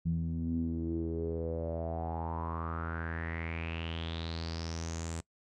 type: tone with low-pass filter sweep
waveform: sawtooth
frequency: 82.41 Hz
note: E2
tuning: in tune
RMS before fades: -36 dBFS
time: 0.05-5.21 s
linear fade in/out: 10 ms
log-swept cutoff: 170 to 8000 Hz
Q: 7
effects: noise-tail reverb RT60 0.1 s tail -23 dB re dry